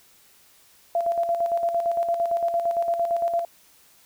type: tone with tremolo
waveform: sine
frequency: 682 Hz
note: F5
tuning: 41 cents flat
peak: -19 dBFS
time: 0.95-3.45 s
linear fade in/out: 2 ms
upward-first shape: square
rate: 8.8 Hz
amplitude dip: 50%
effects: white hiss -56 dBFS RMS until 4.05 s